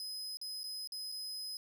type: tone with dropouts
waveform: 40% pulse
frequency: 5050 Hz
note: D#8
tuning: 25 cents sharp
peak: -39 dBFS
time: 0-1.57 s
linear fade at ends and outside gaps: 1 ms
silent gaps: 0.371-0.414 / 0.633-0.64 / 0.874-0.921 / 1.118-1.122 s
effects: none